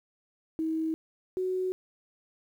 sine tone pair in turn, 319.9 / 371 Hz, D#4 / F#4, +48 / +5 cents, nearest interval minor third, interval 257 cents, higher second, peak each -27 dBFS, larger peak neither, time 0.59-0.94 / 1.37-1.72 s, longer neither, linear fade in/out 0 ms, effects 10-bit

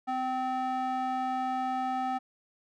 square tone with band-pass filter, 257.9 Hz, C4, 25 cents flat, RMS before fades -31 dBFS, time 0.07-2.19 s, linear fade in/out 20 ms, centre 880 Hz, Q 2.4, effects none

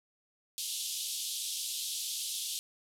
pink band-pass noise, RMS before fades -37 dBFS, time 0.58-2.59 s, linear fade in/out 0 ms, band 3100 to 13000 Hz, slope 48 dB/octave, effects none

